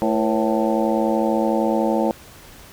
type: harmonic tone with a mistuned harmonic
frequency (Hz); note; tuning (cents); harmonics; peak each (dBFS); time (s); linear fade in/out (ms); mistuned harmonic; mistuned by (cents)
110.6; A2; +9; 2 / 3 / 4 / 5 / 6 / 7 / 8; -22 / -23 / -26 / -23 / -29 / -27 / -27; 0.02-2.11; 0; 4; +140
effects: pink hiss -44 dBFS RMS until 2.72 s